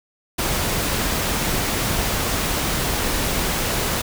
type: noise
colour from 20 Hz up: pink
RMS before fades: -22 dBFS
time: 0.38-4.02 s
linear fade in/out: 10 ms
effects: none